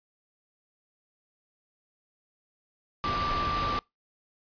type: tone in noise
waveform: sine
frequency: 1174.7 Hz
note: D6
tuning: in tune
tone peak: -28 dBFS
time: 3.04-3.79 s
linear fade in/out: 0 ms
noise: pink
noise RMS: -32 dBFS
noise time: 3.04-3.79 s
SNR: +1 dB
effects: noise-tail reverb RT60 0.2 s tail -25 dB re dry + resampled to 11025 Hz